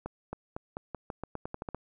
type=accelerating click train; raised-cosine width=1 ms; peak=-22 dBFS; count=13; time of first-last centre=0.06-1.746 s; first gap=270 ms; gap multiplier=0.87; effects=none